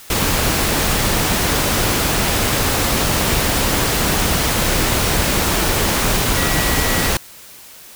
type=tone in noise; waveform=sine; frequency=1932 Hz; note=B6; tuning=39 cents flat; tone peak=-25 dBFS; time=6.37-7.09 s; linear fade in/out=2 ms; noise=pink; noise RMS=-17 dBFS; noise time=0.1-7.17 s; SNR=-11 dB; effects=white hiss -40 dBFS RMS until 7.95 s